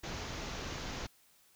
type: low-pass noise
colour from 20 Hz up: pink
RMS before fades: -41 dBFS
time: 0.03-1.07 s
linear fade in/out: 10 ms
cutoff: 6900 Hz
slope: 96 dB/octave
effects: white hiss -66 dBFS RMS until 1.55 s